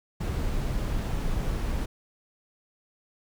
brown noise, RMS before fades -28 dBFS, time 0.2-1.86 s, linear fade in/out 10 ms, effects none

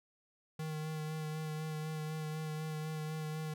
square tone with vibrato, 155.56 Hz, D#3, in tune, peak -38 dBFS, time 0.59-3.54 s, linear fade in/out 5 ms, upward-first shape sine, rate 4 Hz, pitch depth 20 cents each way, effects none

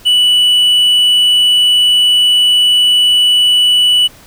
triangle tone, 2960 Hz, F#7, in tune, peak -5 dBFS, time 0.05-4.08 s, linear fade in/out 20 ms, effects pink hiss -40 dBFS RMS until 4.26 s

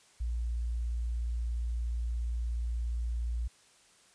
sine tone, 58.5 Hz, A#1, 7 cents sharp, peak -30 dBFS, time 0.2-3.48 s, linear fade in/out 10 ms, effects white hiss -62 dBFS RMS until 4.14 s + resampled to 22050 Hz

